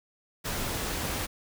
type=noise; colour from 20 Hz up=pink; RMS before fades=-32 dBFS; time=0.44-1.27 s; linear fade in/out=20 ms; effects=none